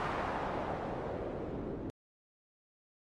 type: noise with low-pass filter sweep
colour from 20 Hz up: white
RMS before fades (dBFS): -38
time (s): 0-1.9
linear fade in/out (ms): 0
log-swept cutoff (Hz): 1100 to 330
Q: 1.4
effects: AAC 32 kbps